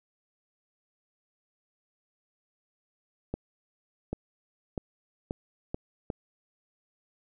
accelerating click train, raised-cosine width 2 ms, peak -18 dBFS, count 6, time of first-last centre 3.34-6.102 s, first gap 790 ms, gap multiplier 0.82, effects none

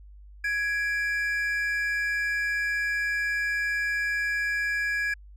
triangle tone pair together, 1664.2 / 2349 Hz, G#6 / D7, +3 / 0 cents, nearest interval tritone, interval 597 cents, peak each -24 / -30 dBFS, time 0.44-5.14 s, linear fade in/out 5 ms, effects added 50 Hz sine -45 dBFS peak until 5.36 s + resampled to 32000 Hz

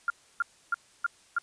sine tone bursts, 1397 Hz, F6, in tune, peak -23 dBFS, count 5, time 0.08-1.385 s, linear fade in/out 2 ms, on 21 ms, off 300 ms, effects white hiss -60 dBFS RMS until 1.42 s + resampled to 22050 Hz

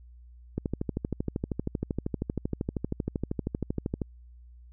click train, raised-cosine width 3 ms, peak -16 dBFS, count 45, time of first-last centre 0.58-4.018 s, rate 12.8 Hz, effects added 60 Hz sine -48 dBFS peak until 4.72 s

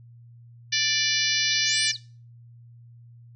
harmonic tone, 587.3 Hz, D5, in tune, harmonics 3 / 4 / 5 / 6 / 7 / 8 / 9 / 10, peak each -30 / -30 / -30 / -30 / -30 / -30 / -30 / -30 dBFS, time 0.72-1.92 s, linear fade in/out 10 ms
sine linear two-way sweep, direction up then down, 3400 to 9120 to 3400 Hz, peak -31 dBFS, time 1.5-1.97 s, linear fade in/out 10 ms, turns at 1.84 s
effects noise-tail reverb RT60 0.4 s tail -21 dB re dry + added 118 Hz sine -46 dBFS peak until 3.35 s

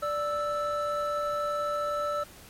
triangle tone pair together, 587.3 / 1318.5 Hz, D5 / E6, 0 / 0 cents, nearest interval octave + major second, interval 1400 cents, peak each -28 dBFS, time 0.02-2.24 s, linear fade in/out 10 ms, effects pink hiss -50 dBFS RMS until 2.49 s + MP3 64 kbps

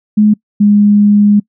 sine tone pair in turn, 211.2 / 206.1 Hz, G#3 / G#3, +29 / -13 cents, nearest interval unison, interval 42 cents, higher first, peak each -4 dBFS, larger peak neither, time 0.17-0.34 / 0.6-1.4 s, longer second, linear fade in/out 10 ms, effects noise-tail reverb RT60 0.1 s tail -25 dB re dry

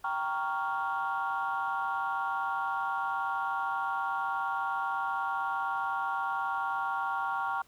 sine chord, G half-diminished seventh, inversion none, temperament equal with one note detuned, 784 / 932.3 / 1113.2 / 1396.9 Hz, G5 / Bb5 / Db6 / F6, 0 / 0 / +7 / 0 cents, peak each -34 dBFS, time 0.04-7.62 s, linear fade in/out 5 ms, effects tanh soft clip ceiling -22 dBFS + pink hiss -63 dBFS RMS until 7.67 s

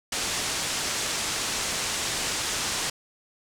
white low-pass noise, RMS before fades -29 dBFS, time 0.12-2.9 s, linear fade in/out 5 ms, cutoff 8300 Hz, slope 24 dB/octave, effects none

